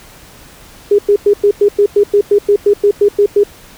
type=tone bursts; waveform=sine; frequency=408.5 Hz; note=G#4; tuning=29 cents flat; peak=-5 dBFS; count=15; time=0.91-3.436 s; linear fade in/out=5 ms; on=76 ms; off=99 ms; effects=pink hiss -39 dBFS RMS until 3.77 s